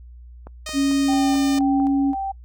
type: click train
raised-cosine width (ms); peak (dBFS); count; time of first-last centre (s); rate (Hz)
1; -24; 7; 0.47-1.8; 4.51
type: tone with pitch glide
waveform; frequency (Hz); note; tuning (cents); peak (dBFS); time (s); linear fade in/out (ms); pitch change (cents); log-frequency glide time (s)
5% pulse; 620 to 603.7; D#5 to D5; -6 to +48; -17; 0.66-1.59; 5; -46; 1.01-1.34
type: tone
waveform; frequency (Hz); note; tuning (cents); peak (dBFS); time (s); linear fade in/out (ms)
sine; 277.2; C#4; 0; -16; 0.73-2.15; 50
type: tone with tremolo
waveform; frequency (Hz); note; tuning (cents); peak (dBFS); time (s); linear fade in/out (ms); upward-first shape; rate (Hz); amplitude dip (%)
sine; 780; G5; -9; -23; 1.08-2.32; 10; square; 1.9; 55
effects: noise-tail reverb RT60 0.1 s tail -26 dB re dry + added 60 Hz sine -39 dBFS peak until 2.44 s